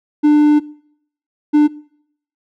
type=tone pair in turn; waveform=triangle; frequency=298 / 298 Hz; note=D4 / D4; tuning=+25 / +25 cents; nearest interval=unison; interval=0 cents; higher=neither; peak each=-5 dBFS; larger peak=neither; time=0.23-0.6 / 1.53-1.68 s; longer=first; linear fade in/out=20 ms; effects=noise-tail reverb RT60 0.7 s tail -23 dB re dry